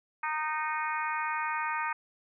harmonic tone with a mistuned harmonic, 308.3 Hz, D#4, 16 cents flat, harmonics 3 / 4 / 5 / 6 / 7 / 8, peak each -33 / -35 / -37 / -39 / -40 / -41 dBFS, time 0.23-1.93 s, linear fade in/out 5 ms, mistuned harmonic 7, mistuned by +20 cents, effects none

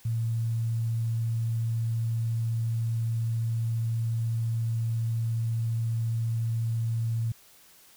sine tone with quantisation, 114.3 Hz, A#2, 34 cents flat, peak -25 dBFS, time 0.05-7.32 s, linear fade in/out 5 ms, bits 9, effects white hiss -56 dBFS RMS until 7.96 s

